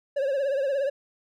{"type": "tone with vibrato", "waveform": "triangle", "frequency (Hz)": 550, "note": "C#5", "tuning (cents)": -14, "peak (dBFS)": -21, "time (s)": [0.16, 0.9], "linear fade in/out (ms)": 10, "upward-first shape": "triangle", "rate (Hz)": 17, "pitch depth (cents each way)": 100, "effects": []}